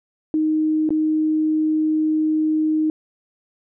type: tone with dropouts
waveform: sine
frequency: 311.1 Hz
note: D#4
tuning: in tune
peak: -16 dBFS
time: 0.34-2.9 s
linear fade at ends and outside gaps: 1 ms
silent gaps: 0.891-0.905 s
effects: none